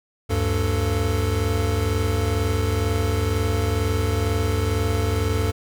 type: tone cluster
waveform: square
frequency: 76.6 / 98.7 / 442.2 Hz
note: D#2 / G2 / A4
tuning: -27 / +12 / +9 cents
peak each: -25 / -23 / -28 dBFS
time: 0.29-5.52 s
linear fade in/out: 20 ms
effects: none